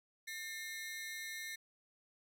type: ring-modulated tone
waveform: sawtooth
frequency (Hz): 1968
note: B6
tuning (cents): -7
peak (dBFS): -36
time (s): 0.27-1.56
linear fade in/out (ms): 10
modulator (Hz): 166
effects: 12-bit